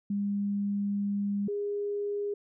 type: tone pair in turn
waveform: sine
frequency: 202 / 408.8 Hz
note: G#3 / G#4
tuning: -48 / -27 cents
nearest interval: octave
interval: 1221 cents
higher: second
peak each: -27 / -29 dBFS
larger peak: first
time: 0.1-1.48 / 1.48-2.34 s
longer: first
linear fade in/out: 5 ms
effects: none